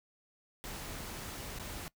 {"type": "noise with dropouts", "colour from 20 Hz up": "pink", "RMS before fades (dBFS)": -43, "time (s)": [0.64, 1.88], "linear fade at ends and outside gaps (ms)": 0, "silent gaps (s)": [1.587, 1.597], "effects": ["noise-tail reverb RT60 0.1 s tail -21 dB re dry"]}